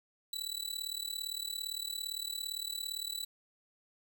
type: tone with amplitude modulation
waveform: sawtooth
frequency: 3951 Hz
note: B7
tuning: in tune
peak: -30 dBFS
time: 0.33-3.25 s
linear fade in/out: 2 ms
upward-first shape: sine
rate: 37.6 Hz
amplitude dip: 90%
effects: none